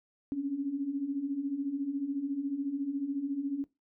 sine beating tone pair, 268.4 / 282.4 Hz, C4 / C#4, +44 / +32 cents, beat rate 14 Hz, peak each -37 / -31 dBFS, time 0.32-3.64 s, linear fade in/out 0 ms, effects noise-tail reverb RT60 0.2 s tail -18 dB re dry

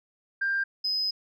sine tone pair in turn, 1590 / 5048 Hz, G6 / D#8, +24 / +24 cents, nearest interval octave + minor sixth, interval 2000 cents, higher second, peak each -23 / -24 dBFS, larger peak first, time 0.41-0.64 / 0.84-1.11 s, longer second, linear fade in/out 10 ms, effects tanh soft clip ceiling -20 dBFS

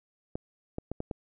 clicks, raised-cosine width 2 ms, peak -20 dBFS, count 5, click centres 0.355 / 0.784 / 0.916 / 1.004 / 1.112 s, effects none

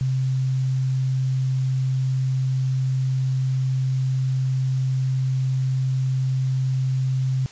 sine tone, 131 Hz, C3, 2 cents sharp, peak -19 dBFS, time 0.01-7.46 s, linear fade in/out 0 ms, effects white hiss -45 dBFS RMS until 7.51 s + resampled to 16000 Hz

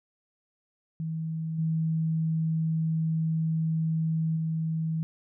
sine tone with level steps, 160.7 Hz, E3, 44 cents flat, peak -29 / -24 / -26 dBFS, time 1-5.03 s, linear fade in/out 0 ms, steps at 1.58 / 4.36 s, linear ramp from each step 10 ms, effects none

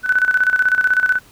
sine tone with tremolo, 1500 Hz, F#6, 23 cents sharp, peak -10 dBFS, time 0.03-1.2 s, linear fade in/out 50 ms, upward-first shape square, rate 16 Hz, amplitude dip 70%, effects pink hiss -48 dBFS RMS until 1.31 s

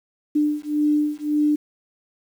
sine beating tone pair, 297.4 / 299.2 Hz, D4 / D4, +22 / +32 cents, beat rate 1.8 Hz, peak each -21 dBFS, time 0.35-1.56 s, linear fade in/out 10 ms, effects 8-bit

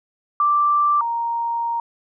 sine tone pair in turn, 1174.7 / 932.7 Hz, D6 / A#5, 0 / +1 cents, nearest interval major third, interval 399 cents, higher first, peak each -14 / -20 dBFS, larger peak first, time 0.4-1.01 / 1.01-1.8 s, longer second, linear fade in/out 2 ms, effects none

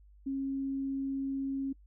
sine tone, 271.6 Hz, C#4, 35 cents flat, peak -31 dBFS, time 0.26-1.73 s, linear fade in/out 10 ms, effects noise-tail reverb RT60 0.1 s tail -24 dB re dry + added 50 Hz sine -55 dBFS peak until 1.86 s

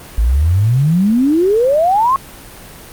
sine exponential sweep, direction up, 52.6 to 1108.7 Hz, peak -9 dBFS, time 0.18-2.16 s, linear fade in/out 0 ms, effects pink hiss -35 dBFS RMS until 2.92 s + Opus 32 kbps

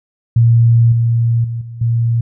sine tone with level steps, 116.54 Hz, A#2, in tune, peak -6 / -10 / -18 / -26 / -11 dBFS, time 0.36-2.21 s, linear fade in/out 5 ms, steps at 0.92 / 1.44 / 1.61 / 1.81 s, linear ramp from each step 5 ms, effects none

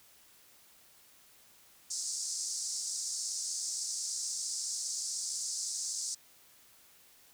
white band-pass noise, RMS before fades -37 dBFS, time 1.9-6.15 s, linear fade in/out 10 ms, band 4800 to 8500 Hz, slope 48 dB/octave, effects white hiss -61 dBFS RMS until 7.33 s

